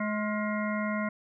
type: harmonic tone with a mistuned harmonic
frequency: 211.7 Hz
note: G#3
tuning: 33 cents sharp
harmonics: 1 / 3 / 5 / 7 / 9 / 10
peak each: -30 / -35 / -37 / -38 / -40 / -40 dBFS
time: 0-1.09 s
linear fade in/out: 5 ms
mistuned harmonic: 7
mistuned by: -80 cents
effects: none